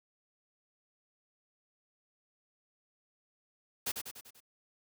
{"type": "noise with echo", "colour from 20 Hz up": "white", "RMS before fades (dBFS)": -34, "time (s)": [3.86, 3.92], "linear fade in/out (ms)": 10, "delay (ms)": 97, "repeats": 5, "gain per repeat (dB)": -5, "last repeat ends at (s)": 4.405, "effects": []}